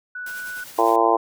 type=tone; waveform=sine; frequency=1480 Hz; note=F#6; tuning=in tune; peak=-29 dBFS; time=0.15-0.64 s; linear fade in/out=5 ms
type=noise with tremolo; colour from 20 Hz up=white; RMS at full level=-39 dBFS; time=0.26-0.96 s; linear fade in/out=5 ms; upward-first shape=sine; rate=10 Hz; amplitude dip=40%
type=harmonic tone; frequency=114 Hz; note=A#2; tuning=38 cents flat; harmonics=3 / 4 / 5 / 6 / 7 / 8 / 9; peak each=-23 / -22 / -26 / -21 / -22 / -23 / -21 dBFS; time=0.78-1.17 s; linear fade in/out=10 ms
effects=none